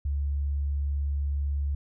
sine tone, 71 Hz, C#2, 42 cents sharp, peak -25 dBFS, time 0.05-1.75 s, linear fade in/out 5 ms, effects none

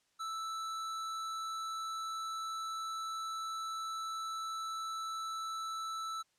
square tone, 1318.5 Hz, E6, in tune, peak -38 dBFS, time 0.19-6.23 s, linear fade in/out 20 ms, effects white hiss -75 dBFS RMS until 6.38 s + low-pass 8000 Hz 12 dB/octave

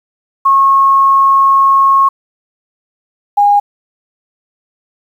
sine tone pair in turn, 1090 / 816.6 Hz, C#6 / G#5, -29 / -29 cents, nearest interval perfect fourth, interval 500 cents, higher first, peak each -5 dBFS, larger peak neither, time 0.45-2.09 / 3.37-3.6 s, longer first, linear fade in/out 10 ms, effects 7-bit

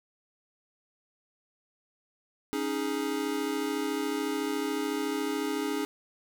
square chord, C# suspended second, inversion none, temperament equal, 277.2 / 311.1 / 415.3 Hz, C#4 / D#4 / G#4, 0 / 0 / 0 cents, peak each -34 dBFS, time 2.53-5.85 s, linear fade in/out 0 ms, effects none

